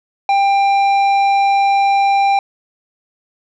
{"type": "tone with tanh clipping", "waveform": "triangle", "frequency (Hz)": 793, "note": "G5", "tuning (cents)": 20, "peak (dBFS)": -12, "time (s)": [0.29, 2.39], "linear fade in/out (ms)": 2, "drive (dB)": 14, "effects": []}